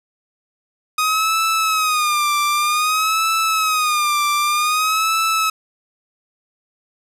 sawtooth tone with vibrato, 1244.5 Hz, D#6, in tune, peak -12 dBFS, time 0.98-5.5 s, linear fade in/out 5 ms, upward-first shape sine, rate 0.53 Hz, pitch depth 95 cents each way, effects resampled to 32000 Hz + 7-bit

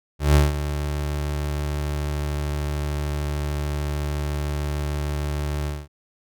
30% pulse tone with ADSR envelope, 73.42 Hz, D2, in tune, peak -9 dBFS, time 0.19-5.88 s, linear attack 160 ms, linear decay 170 ms, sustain -12 dB, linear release 220 ms, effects none

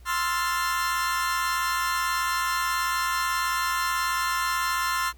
40% pulse chord, F major seventh, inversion second, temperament equal, 1046.5 / 1318.5 / 1396.9 / 1760 Hz, C6 / E6 / F6 / A6, 0 / 0 / 0 / 0 cents, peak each -26 / -31 / -30 / -31 dBFS, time 0.05-5.13 s, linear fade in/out 50 ms, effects added 60 Hz sine -46 dBFS peak until 5.17 s + pink hiss -60 dBFS RMS until 5.17 s

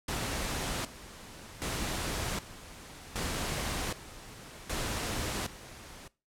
pink noise with tremolo, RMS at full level -34 dBFS, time 0.08-6.08 s, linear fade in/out 5 ms, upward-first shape square, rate 0.65 Hz, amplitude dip 80%, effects noise-tail reverb RT60 0.3 s tail -21 dB re dry + low-pass 11000 Hz 12 dB/octave

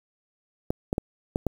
clicks, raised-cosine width 2 ms, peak -11 dBFS, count 5, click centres 0.705 / 0.929 / 0.981 / 1.359 / 1.467 s, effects 7-bit

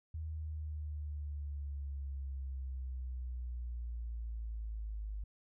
sine linear sweep, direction down, 79.3 to 51.3 Hz, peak -38 dBFS, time 0.14-5.24 s, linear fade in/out 5 ms, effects none

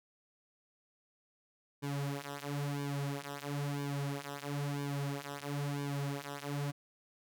sawtooth tone with flanger, 142.2 Hz, C#3, 45 cents sharp, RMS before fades -38 dBFS, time 1.82-6.72 s, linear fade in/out 20 ms, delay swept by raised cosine 1.5 to 7.5 ms, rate 1 Hz, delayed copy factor -0.9, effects none

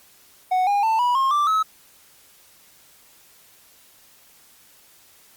triangle tone with pitch steps, 740 / 811.7 / 890.2 / 976.4 / 1071 / 1174.7 / 1288.4 Hz, F#5 / G#5 / A5 / B5 / C6 / D6 / E6, 0 / -40 / +20 / -20 / +40 / 0 / -40 cents, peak -15 dBFS, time 0.51-1.63 s, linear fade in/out 10 ms, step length 160 ms, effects white hiss -53 dBFS RMS until 5.36 s + Opus 48 kbps

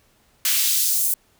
white noise with high-pass filter sweep, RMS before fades -20 dBFS, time 0.45-1.14 s, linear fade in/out 2 ms, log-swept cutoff 2000 to 9900 Hz, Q 0.94, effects pink hiss -60 dBFS RMS until 1.39 s

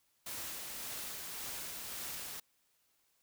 white noise with tremolo, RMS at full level -42 dBFS, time 0.26-2.4 s, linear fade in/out 5 ms, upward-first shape sine, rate 1.8 Hz, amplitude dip 25%, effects white hiss -75 dBFS RMS until 3.22 s

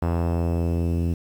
sawtooth tone with low-pass filter sweep, 84.7 Hz, E2, 48 cents sharp, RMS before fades -23 dBFS, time 0.02-1.14 s, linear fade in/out 5 ms, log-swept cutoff 1100 to 290 Hz, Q 1.1, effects 8-bit

